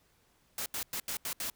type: noise bursts at uneven times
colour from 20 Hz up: white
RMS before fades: -36 dBFS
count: 6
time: 0.58-0.66 / 0.74-0.83 / 0.93-1 / 1.08-1.17 / 1.25-1.33 / 1.4-1.5 s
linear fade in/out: 2 ms
effects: pink hiss -69 dBFS RMS until 1.55 s